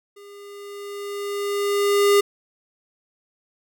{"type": "tone with level ramp", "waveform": "square", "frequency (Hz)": 405, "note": "G#4", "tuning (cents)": -43, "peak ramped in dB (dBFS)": [-43, -13], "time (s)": [0.16, 2.21], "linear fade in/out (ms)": 10, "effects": []}